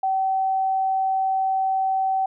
sine tone, 766 Hz, G5, 40 cents flat, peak -19 dBFS, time 0.03-2.26 s, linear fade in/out 5 ms, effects none

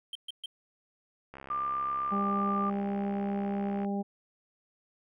triangle tone bursts, 3136 Hz, G7, in tune, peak -34 dBFS, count 3, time 0.13-0.459 s, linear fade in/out 2 ms, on 23 ms, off 130 ms
click train, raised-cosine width 0.5 ms, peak -30 dBFS, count 171, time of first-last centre 1.34-3.847 s, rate 67.8 Hz
sine tone, 1191 Hz, D6, 24 cents sharp, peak -29 dBFS, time 1.5-2.7 s, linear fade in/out 5 ms
harmonic tone, 200 Hz, G3, 35 cents sharp, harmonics 1 / 2 / 3 / 4, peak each -30 / -38 / -42 / -39 dBFS, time 2.11-4.03 s, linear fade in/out 20 ms
effects none

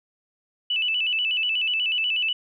sine tone with vibrato, 2794 Hz, F7, in tune, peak -21 dBFS, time 0.7-2.33 s, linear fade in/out 5 ms, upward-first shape square, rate 8.2 Hz, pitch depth 100 cents each way, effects none

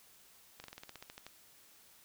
slowing click train, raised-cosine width 0.2 ms, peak -30 dBFS, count 12, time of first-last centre 0.6-1.266 s, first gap 40 ms, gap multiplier 1.08, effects white hiss -62 dBFS RMS until 2.04 s

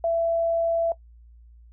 sine tone, 668 Hz, E5, 23 cents sharp, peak -20 dBFS, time 0.04-0.92 s, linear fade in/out 2 ms, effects noise-tail reverb RT60 0.1 s tail -17 dB re dry + added 58 Hz sine -47 dBFS peak until 1.72 s

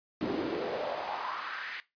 brown noise with high-pass filter sweep, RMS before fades -35 dBFS, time 0.21-1.8 s, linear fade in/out 0 ms, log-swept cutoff 250 to 2000 Hz, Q 3.4, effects noise-tail reverb RT60 0.2 s tail -17 dB re dry + resampled to 11025 Hz

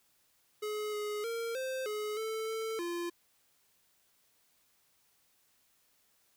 square tone with pitch steps, 423.3 / 418.7 / 461.4 / 522 / 423 / 441.2 / 444.4 / 345.4 Hz, G#4 / G#4 / A#4 / C5 / G#4 / A4 / A4 / F4, +33 / +14 / -18 / -4 / +32 / +5 / +17 / -19 cents, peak -35 dBFS, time 0.62-3.1 s, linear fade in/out 10 ms, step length 310 ms, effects white hiss -71 dBFS RMS until 6.36 s

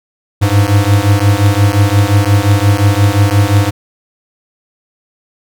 square beating tone pair, 98.8 / 104.5 Hz, G2 / G#2, +14 / +11 cents, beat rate 5.7 Hz, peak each -11 dBFS, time 0.41-3.71 s, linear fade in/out 20 ms, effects none

